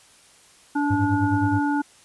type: harmonic tone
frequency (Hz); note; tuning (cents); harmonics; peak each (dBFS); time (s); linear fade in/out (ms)
289.3; D4; -26; 1 / 3 / 5; -21 / -26 / -30; 0.75-1.82; 10
type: tone with tremolo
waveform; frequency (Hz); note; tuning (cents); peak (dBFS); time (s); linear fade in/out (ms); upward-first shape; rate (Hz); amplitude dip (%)
triangle; 103.3; G#2; -9; -17; 0.9-1.6; 10; sine; 9.6; 90
effects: white hiss -53 dBFS RMS until 2.04 s + resampled to 24000 Hz